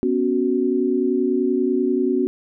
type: chord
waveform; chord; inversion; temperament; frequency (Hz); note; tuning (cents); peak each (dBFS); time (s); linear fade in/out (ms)
sine; B suspended second; none; equal; 246.9 / 277.2 / 370; B3 / C#4 / F#4; 0 / 0 / 0; -22 / -22 / -20; 0.03-2.27; 0
effects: none